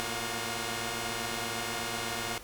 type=tone cluster; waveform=5% pulse; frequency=113.3 / 234.8 / 363 / 710 Hz; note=A#2 / A#3 / F#4 / F5; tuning=-49 / +13 / -33 / +28 cents; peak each=-27 dBFS; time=0-2.38 s; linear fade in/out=0 ms; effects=pink hiss -48 dBFS RMS until 2.43 s